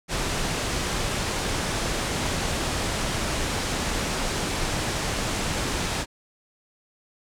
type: low-pass noise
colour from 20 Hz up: pink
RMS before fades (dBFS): -27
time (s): 0.08-6.06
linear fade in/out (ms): 50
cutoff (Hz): 9200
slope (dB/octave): 24
effects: none